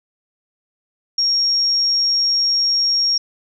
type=tone; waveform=sine; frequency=5570 Hz; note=F8; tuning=5 cents flat; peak=-14 dBFS; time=1.18-3.18 s; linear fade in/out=5 ms; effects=none